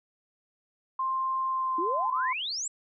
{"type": "tone with pitch glide", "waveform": "sine", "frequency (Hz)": [1052, 1026.2], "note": ["C6", "C6"], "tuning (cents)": [9, -34], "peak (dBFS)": -26, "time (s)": [0.99, 2.33], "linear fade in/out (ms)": 5, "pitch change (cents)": -43, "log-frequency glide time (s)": [1.49, 2.13]}
{"type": "exponential sweep", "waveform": "sine", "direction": "up", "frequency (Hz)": [311.1, 7902], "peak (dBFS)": -30, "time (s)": [1.78, 2.68], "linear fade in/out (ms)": 5}
{"effects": []}